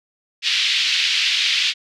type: band-pass noise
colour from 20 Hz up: pink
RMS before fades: -19 dBFS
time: 0.42-1.74 s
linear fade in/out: 50 ms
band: 2500 to 4400 Hz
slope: 24 dB/octave
effects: none